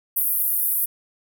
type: band-pass noise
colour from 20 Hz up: white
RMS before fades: -22 dBFS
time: 0.16-0.86 s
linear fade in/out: 10 ms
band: 11000 to 16000 Hz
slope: 48 dB/octave
effects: none